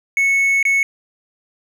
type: tone with dropouts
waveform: triangle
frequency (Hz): 2205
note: C#7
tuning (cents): -10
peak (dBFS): -11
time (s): 0.17-0.83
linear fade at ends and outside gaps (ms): 1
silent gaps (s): 0.628-0.652
effects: none